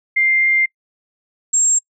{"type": "tone pair in turn", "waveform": "sine", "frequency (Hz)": [2101, 7487], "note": ["C7", "A#8"], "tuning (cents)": [7, 7], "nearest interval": "octave + minor seventh", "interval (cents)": 2200, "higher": "second", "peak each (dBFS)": -12, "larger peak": "neither", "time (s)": [[0.16, 0.66], [1.53, 1.79]], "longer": "first", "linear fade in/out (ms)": 10, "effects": ["noise-tail reverb RT60 0.1 s tail -26 dB re dry"]}